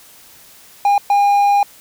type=tone bursts at uneven times; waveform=triangle; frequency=810 Hz; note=G#5; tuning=43 cents flat; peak=-8 dBFS; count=2; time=0.85-0.98 / 1.1-1.63 s; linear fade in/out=2 ms; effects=white hiss -44 dBFS RMS until 1.8 s